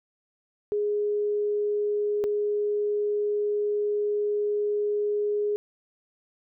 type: tone pair in turn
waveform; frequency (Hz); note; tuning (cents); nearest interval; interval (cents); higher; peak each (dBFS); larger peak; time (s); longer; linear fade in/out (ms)
sine; 415.3 / 415.3; G#4 / G#4; 0 / 0; unison; 0; neither; -23; neither; 0.72-2.24 / 2.24-5.56; second; 0
effects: none